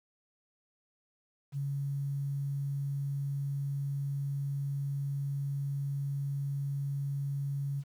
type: tone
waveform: sine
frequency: 140 Hz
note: C#3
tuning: 18 cents sharp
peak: -31 dBFS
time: 1.52-7.84 s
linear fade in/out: 50 ms
effects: 10-bit